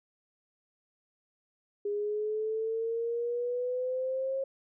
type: exponential sweep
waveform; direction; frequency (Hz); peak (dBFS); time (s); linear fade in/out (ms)
sine; up; 407.8 to 541; -29; 1.85-4.44; 5
effects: none